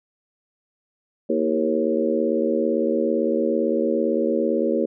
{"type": "harmonic tone with a mistuned harmonic", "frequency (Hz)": 77.78, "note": "D#2", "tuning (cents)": 0, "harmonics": [3, 4, 5, 6, 7], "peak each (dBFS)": [-25, -25, -25, -25, -25], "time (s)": [1.29, 4.86], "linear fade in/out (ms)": 10, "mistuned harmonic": 4, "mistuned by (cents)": 48, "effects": []}